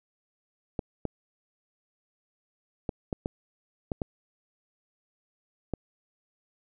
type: clicks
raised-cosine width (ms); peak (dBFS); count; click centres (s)
2; -16; 8; 0.792 / 1.053 / 2.892 / 3.128 / 3.259 / 3.918 / 4.018 / 5.737
effects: none